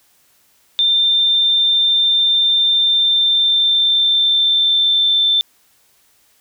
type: tone with pitch glide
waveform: sine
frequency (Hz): 3587 to 3550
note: A7 to A7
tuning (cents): +33 to +15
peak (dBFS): -11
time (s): 0.79-5.41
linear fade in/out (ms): 0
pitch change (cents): -18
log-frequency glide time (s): 2.72-5.26
effects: white hiss -56 dBFS RMS until 6.4 s